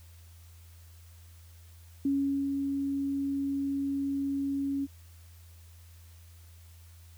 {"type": "tone with ADSR envelope", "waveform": "sine", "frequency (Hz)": 277.2, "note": "C#4", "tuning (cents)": 0, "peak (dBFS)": -24, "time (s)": [2.05, 4.87], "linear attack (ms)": 4, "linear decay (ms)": 430, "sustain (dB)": -4, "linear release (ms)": 33, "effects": ["added 84 Hz sine -50 dBFS peak until 7.17 s", "white hiss -61 dBFS RMS until 7.17 s"]}